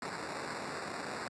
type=noise with sample-and-hold; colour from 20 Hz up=white; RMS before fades=-40 dBFS; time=0.02-1.28 s; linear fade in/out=2 ms; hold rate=3150 Hz; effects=high-pass 150 Hz 12 dB/octave + resampled to 22050 Hz